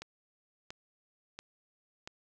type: click train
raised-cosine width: 0.2 ms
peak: -25 dBFS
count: 4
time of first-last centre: 0.02-2.075 s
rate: 1.46 Hz
effects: none